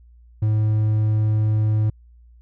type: tone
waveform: triangle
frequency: 107.7 Hz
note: A2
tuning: 37 cents flat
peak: -14 dBFS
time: 0.42-1.9 s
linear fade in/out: 5 ms
effects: added 59 Hz sine -46 dBFS peak until 2.41 s